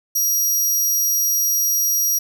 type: tone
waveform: 20% pulse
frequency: 5730 Hz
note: F8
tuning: 44 cents sharp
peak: -11 dBFS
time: 0.15-2.19 s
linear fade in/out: 10 ms
effects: none